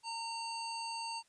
harmonic tone, 915 Hz, A#5, 32 cents flat, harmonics 1 / 3 / 5 / 7 / 9, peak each -40 / -47 / -43 / -56 / -51 dBFS, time 0.03-1.23 s, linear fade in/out 50 ms, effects white hiss -71 dBFS RMS until 1.28 s + resampled to 22050 Hz

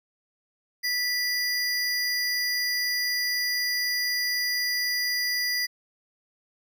square tone pair together, 1970 / 4842 Hz, B6 / D#8, -5 / -48 cents, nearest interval octave + major third, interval 1557 cents, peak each -28 dBFS, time 0.83-5.67 s, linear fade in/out 20 ms, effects none

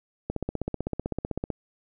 click train, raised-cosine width 2 ms, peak -15 dBFS, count 20, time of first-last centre 0.3-1.503 s, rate 15.8 Hz, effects none

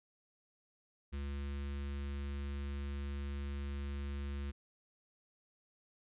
square tone with notch filter, 70.3 Hz, C#2, 25 cents sharp, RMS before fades -40 dBFS, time 1.12-4.52 s, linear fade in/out 20 ms, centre 700 Hz, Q 0.8, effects resampled to 8000 Hz

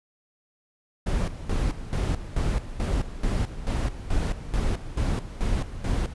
brown noise with tremolo, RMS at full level -24 dBFS, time 1.06-6.14 s, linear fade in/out 10 ms, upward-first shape square, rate 2.3 Hz, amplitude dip 75%, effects resampled to 24000 Hz

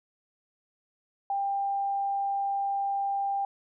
sine tone, 794 Hz, G5, 22 cents sharp, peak -26 dBFS, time 1.3-3.45 s, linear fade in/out 2 ms, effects none

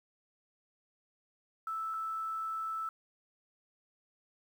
sine tone pair in turn, 1316 / 1316 Hz, E6 / E6, -3 / -3 cents, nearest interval unison, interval 0 cents, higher neither, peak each -34 / -34 dBFS, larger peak neither, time 1.67-1.94 / 1.94-2.89 s, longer second, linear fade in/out 2 ms, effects 10-bit

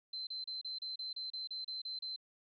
sine tone bursts, 4085 Hz, C8, 42 cents flat, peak -39 dBFS, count 12, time 0.13-2.162 s, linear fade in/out 5 ms, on 140 ms, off 32 ms, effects none

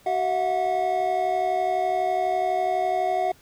triangle tone cluster, 378.2 / 654 / 726 Hz, F#4 / E5 / F#5, +38 / -14 / -33 cents, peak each -28 / -25 / -21 dBFS, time 0.06-3.32 s, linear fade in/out 5 ms, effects pink hiss -55 dBFS RMS until 3.41 s

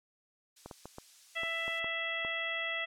violet noise, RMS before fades -46 dBFS, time 0.56-1.8 s, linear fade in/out 10 ms
clicks, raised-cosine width 1 ms, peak -29 dBFS, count 8, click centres 0.66 / 0.712 / 0.856 / 0.984 / 1.434 / 1.68 / 1.844 / 2.249 s
harmonic tone, 662 Hz, E5, 7 cents sharp, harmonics 1 / 2 / 3 / 4 / 5, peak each -42 / -43 / -35 / -39 / -40 dBFS, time 1.35-2.86 s, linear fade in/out 20 ms
effects low-pass 6000 Hz 12 dB/octave + MP3 96 kbps

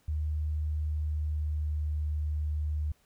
sine tone with pitch glide, 76.3 to 75.6 Hz, D#2 to D#2, -33 to -49 cents, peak -28 dBFS, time 0.08-2.92 s, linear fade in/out 5 ms, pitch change -16 cents, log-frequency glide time 0.81-1.88 s, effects pink hiss -68 dBFS RMS until 3.05 s

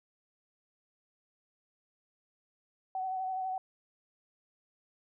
sine tone with vibrato, 753 Hz, F#5, 30 cents sharp, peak -32 dBFS, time 2.95-3.58 s, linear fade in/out 2 ms, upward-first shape sine, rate 12 Hz, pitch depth 24 cents each way, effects none

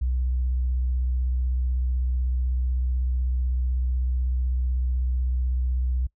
sine tone with vibrato, 62.8 Hz, B1, 30 cents sharp, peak -20 dBFS, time 0.01-6.07 s, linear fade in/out 10 ms, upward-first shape square, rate 16 Hz, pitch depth 24 cents each way, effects noise-tail reverb RT60 0.1 s tail -24 dB re dry + tanh soft clip ceiling -18 dBFS

